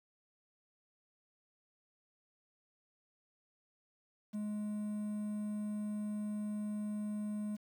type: tone with quantisation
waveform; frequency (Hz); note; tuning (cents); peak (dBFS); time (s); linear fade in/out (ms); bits
triangle; 210; G#3; +19; -34; 4.33-7.57; 20; 10
effects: none